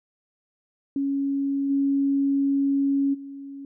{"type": "tone with level steps", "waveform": "sine", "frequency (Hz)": 277.2, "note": "C#4", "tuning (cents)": 0, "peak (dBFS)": [-22, -19, -35], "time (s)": [0.96, 3.65], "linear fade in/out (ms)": 2, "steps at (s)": [1.69, 3.13], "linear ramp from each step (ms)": 20, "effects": []}